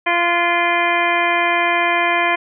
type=harmonic tone with a mistuned harmonic; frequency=345.1 Hz; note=F4; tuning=21 cents flat; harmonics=1 / 2 / 3 / 4 / 5 / 6 / 7 / 9; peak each=-25 / -20 / -20 / -29 / -22 / -21 / -22 / -30 dBFS; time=0.06-2.36 s; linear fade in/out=10 ms; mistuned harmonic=4; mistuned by=+34 cents; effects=none